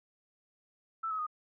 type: tone with pitch steps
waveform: sine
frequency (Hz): 1323 / 1278.7 / 1235.8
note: E6 / D#6 / D#6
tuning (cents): +6 / +47 / -12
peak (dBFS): -32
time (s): 1.03-1.267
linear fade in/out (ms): 10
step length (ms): 79
effects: none